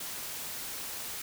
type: noise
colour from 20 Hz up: white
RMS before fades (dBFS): -39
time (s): 0-1.22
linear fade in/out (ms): 5
effects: none